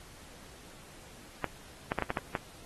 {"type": "clicks", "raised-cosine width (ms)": 0.5, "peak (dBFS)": -15, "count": 7, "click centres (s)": [1.443, 1.919, 1.987, 2.023, 2.104, 2.172, 2.352], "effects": ["pink hiss -53 dBFS RMS until 2.65 s", "AAC 32 kbps"]}